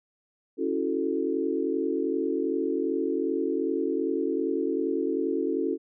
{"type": "chord", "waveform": "sine", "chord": "F# minor seventh", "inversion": "second", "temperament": "equal with one note detuned", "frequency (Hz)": [277.2, 327.4, 370, 440], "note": ["C#4", "E4", "F#4", "A4"], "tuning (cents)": [0, -12, 0, 0], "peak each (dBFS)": -30, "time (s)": [0.57, 5.78], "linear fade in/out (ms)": 50, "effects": []}